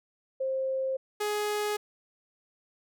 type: tone pair in turn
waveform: sine / sawtooth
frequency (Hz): 529 / 418.2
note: C5 / G#4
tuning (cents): +19 / +12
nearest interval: major third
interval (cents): 407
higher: first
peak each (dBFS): -27 / -24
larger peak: second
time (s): 0.4-0.97 / 1.2-1.77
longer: neither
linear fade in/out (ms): 10
effects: none